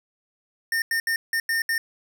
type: tone bursts at uneven times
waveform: square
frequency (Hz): 1820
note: A#6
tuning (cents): -42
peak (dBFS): -22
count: 6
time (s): 0.72-0.82 / 0.91-1 / 1.07-1.16 / 1.33-1.4 / 1.49-1.62 / 1.69-1.78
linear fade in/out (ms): 2
effects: none

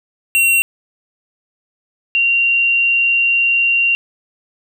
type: tone pair in turn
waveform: square / sine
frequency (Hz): 2741 / 2762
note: F7 / F7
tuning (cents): -33 / -20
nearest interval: unison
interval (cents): 13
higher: second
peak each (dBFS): -11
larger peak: neither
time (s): 0.35-0.62 / 2.15-3.95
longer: second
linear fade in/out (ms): 0
effects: none

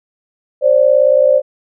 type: tone pair together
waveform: sine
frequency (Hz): 528.7 / 587.3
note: C5 / D5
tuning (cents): +18 / 0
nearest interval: major second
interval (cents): 182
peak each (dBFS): -10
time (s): 0.61-1.42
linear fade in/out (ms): 50
effects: none

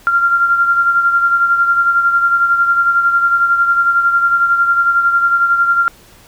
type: beating tone pair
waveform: sine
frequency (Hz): 1384 / 1395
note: F6 / F6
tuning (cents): -16 / -2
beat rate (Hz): 11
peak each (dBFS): -10 / -19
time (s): 0.07-5.88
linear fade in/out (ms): 0
effects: pink hiss -44 dBFS RMS until 6.27 s

